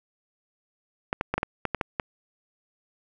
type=clicks; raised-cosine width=0.5 ms; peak=-10 dBFS; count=9; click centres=1.129 / 1.211 / 1.34 / 1.38 / 1.431 / 1.653 / 1.747 / 1.812 / 1.998 s; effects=none